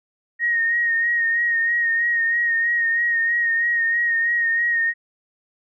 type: tone with vibrato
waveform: sine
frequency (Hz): 1864.7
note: A#6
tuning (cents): 0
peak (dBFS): -17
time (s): 0.39-4.94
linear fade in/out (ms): 50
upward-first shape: sine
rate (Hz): 3.1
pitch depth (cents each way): 32
effects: none